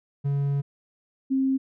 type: tone pair in turn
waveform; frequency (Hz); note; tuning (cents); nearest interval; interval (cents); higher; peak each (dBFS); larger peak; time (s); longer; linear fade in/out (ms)
triangle / sine; 140.8 / 266.4; C#3 / C4; +27 / +31; major seventh; 1104; second; -20; neither; 0.24-0.62 / 1.3-1.58; first; 20
effects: none